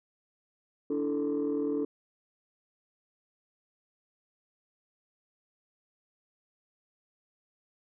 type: chord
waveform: sine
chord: D suspended second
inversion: none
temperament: equal with one note detuned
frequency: 289.6 / 329.6 / 440 Hz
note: D4 / E4 / A4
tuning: -24 / 0 / 0 cents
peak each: -29 / -34 / -30 dBFS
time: 0.9-1.85 s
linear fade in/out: 5 ms
effects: tanh soft clip ceiling -23 dBFS